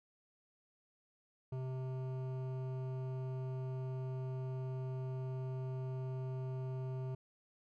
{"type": "tone with hard clipping", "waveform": "sine", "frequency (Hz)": 129.9, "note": "C3", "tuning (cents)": -12, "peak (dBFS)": -40, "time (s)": [1.52, 7.15], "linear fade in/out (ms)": 5, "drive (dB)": 13, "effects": []}